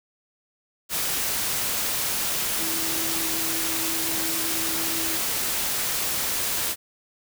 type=tone in noise; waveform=sine; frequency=326.5 Hz; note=E4; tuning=17 cents flat; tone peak=-34 dBFS; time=2.57-5.2 s; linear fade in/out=50 ms; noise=white; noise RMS=-26 dBFS; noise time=0.89-6.76 s; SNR=-11 dB; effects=none